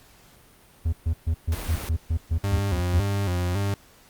triangle tone bursts, 80.9 Hz, E2, 32 cents flat, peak -18 dBFS, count 11, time 0.85-3.008 s, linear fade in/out 10 ms, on 78 ms, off 130 ms
pink noise, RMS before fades -34 dBFS, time 1.52-1.89 s, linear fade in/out 2 ms
40% pulse tone with vibrato, 94.2 Hz, F#2, 32 cents sharp, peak -22 dBFS, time 2.44-3.74 s, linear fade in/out 0 ms, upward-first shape square, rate 1.8 Hz, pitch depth 100 cents each way
effects pink hiss -54 dBFS RMS until 4.09 s + Opus 48 kbps

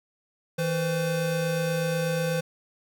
square tone pair together, 161.1 / 511.5 Hz, E3 / C5, -39 / -39 cents, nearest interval octave + minor sixth, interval 2000 cents, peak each -28 dBFS, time 0.58-2.41 s, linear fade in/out 10 ms, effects none

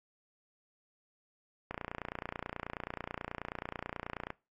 click train, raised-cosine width 0.5 ms, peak -22 dBFS, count 77, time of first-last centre 1.71-4.304 s, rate 29.3 Hz, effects noise-tail reverb RT60 0.3 s tail -23 dB re dry + AAC 48 kbps

